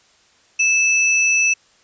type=tone pair together; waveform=sine; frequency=2626 / 5895 Hz; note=E7 / F#8; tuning=-7 / -7 cents; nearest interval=octave + major second; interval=1400 cents; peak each=-14 / -20 dBFS; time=0.59-1.54 s; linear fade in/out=10 ms; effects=white hiss -55 dBFS RMS until 1.83 s + resampled to 16000 Hz